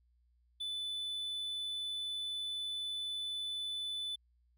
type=tone; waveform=triangle; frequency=3496 Hz; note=A7; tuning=12 cents flat; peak=-35 dBFS; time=0.6-4.16 s; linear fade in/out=10 ms; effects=added 60 Hz sine -68 dBFS peak until 4.57 s